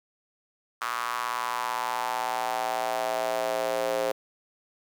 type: tone with high-pass filter sweep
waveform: square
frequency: 58.9 Hz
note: A#1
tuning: 19 cents sharp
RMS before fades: -29 dBFS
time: 0.81-4.12 s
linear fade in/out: 5 ms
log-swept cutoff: 1200 to 520 Hz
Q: 4.1
effects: 9-bit